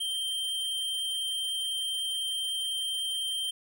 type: tone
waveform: square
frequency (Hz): 3147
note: G7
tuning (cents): +6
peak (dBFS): -30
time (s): 0-3.51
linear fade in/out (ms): 10
effects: none